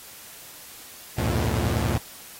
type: tone cluster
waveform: sawtooth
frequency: 70.5 / 87.3 / 109.5 / 119.8 Hz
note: C#2 / F2 / A2 / A#2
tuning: +30 / 0 / -8 / +48 cents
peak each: -24 / -24 / -24 / -24 dBFS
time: 1.18-1.98 s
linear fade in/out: 5 ms
effects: white hiss -44 dBFS RMS until 2.39 s + AAC 48 kbps